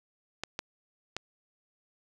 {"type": "clicks", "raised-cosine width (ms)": 0.2, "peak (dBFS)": -16, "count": 3, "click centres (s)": [0.436, 0.591, 1.166], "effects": ["9-bit"]}